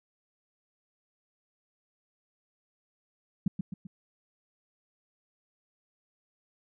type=tone with echo; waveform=sine; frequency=185 Hz; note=F#3; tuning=in tune; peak=-21 dBFS; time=3.46-3.48 s; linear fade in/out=5 ms; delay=130 ms; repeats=3; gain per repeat=-6 dB; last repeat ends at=3.87 s; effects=none